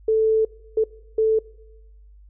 sine tone bursts at uneven times, 440 Hz, A4, in tune, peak -15 dBFS, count 3, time 0.08-0.45 / 0.77-0.84 / 1.18-1.39 s, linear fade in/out 5 ms, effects noise-tail reverb RT60 1.0 s tail -22 dB re dry + added 50 Hz sine -45 dBFS peak until 2.29 s

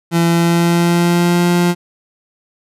30% pulse tone with pitch glide, 168.6 to 175.05 Hz, E3 to F3, +39 to +4 cents, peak -8 dBFS, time 0.11-1.75 s, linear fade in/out 50 ms, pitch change +65 cents, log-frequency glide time 0.26-1.49 s, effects resampled to 32000 Hz

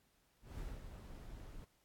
brown noise with ADSR envelope, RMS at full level -44 dBFS, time 0.41-1.65 s, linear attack 180 ms, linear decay 210 ms, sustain -7 dB, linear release 11 ms, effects pink hiss -75 dBFS RMS until 1.84 s + AAC 64 kbps

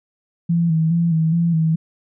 sine tone with vibrato, 164.81 Hz, E3, in tune, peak -14 dBFS, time 0.49-1.76 s, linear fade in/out 10 ms, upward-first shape square, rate 2.4 Hz, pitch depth 46 cents each way, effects none

